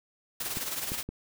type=noise with tremolo; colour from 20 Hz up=white; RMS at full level=-32 dBFS; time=0.4-1.03 s; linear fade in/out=5 ms; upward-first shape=sine; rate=19 Hz; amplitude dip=55%
type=clicks; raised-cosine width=3 ms; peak=-23 dBFS; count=3; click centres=0.571 / 0.919 / 1.09 s
effects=none